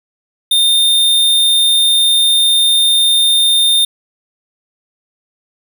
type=tone; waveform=square; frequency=3631 Hz; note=A#7; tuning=46 cents flat; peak=-9 dBFS; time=0.51-3.85 s; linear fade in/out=5 ms; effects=none